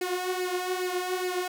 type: tone with flanger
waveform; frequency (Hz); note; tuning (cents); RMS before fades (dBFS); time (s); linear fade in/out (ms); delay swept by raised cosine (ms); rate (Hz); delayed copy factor
sawtooth; 364.6; F#4; -25; -30; 0.01-1.48; 5; 0.41 to 4.01; 2.4; +0.65
effects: none